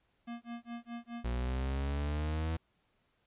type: tone with tremolo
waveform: square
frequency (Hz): 235.6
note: A#3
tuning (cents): +19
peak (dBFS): -39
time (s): 0.27-1.26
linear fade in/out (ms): 10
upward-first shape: sine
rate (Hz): 4.8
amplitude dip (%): 100
type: linear sweep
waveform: 40% pulse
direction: up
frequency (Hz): 58.9 to 82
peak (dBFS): -31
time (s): 1.24-2.57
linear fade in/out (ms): 10
effects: pink hiss -75 dBFS RMS until 3.26 s + resampled to 8000 Hz